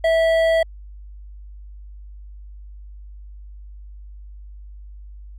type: tone with hard clipping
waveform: triangle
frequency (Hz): 654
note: E5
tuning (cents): -14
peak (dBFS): -16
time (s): 0.04-0.63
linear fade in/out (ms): 5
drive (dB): 13
effects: added 50 Hz sine -36 dBFS peak until 5.38 s